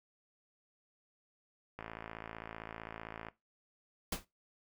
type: click train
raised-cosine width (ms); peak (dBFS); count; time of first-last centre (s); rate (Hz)
0.5; -28; 84; 1.79-3.285; 55.5
type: noise with exponential decay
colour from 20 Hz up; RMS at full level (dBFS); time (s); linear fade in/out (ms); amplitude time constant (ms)
pink; -31; 4.12-4.25; 5; 28
effects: noise-tail reverb RT60 0.2 s tail -18 dB re dry